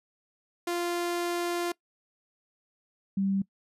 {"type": "tone pair in turn", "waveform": ["sawtooth", "sine"], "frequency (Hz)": [347.6, 195.08], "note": ["F4", "G3"], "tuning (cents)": [-8, -8], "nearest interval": "minor seventh", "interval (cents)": 1000, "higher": "first", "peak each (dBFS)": -24, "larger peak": "neither", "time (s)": [[0.67, 1.72], [3.17, 3.42]], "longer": "first", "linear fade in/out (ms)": 5, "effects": ["noise-tail reverb RT60 0.1 s tail -22 dB re dry", "resampled to 32000 Hz"]}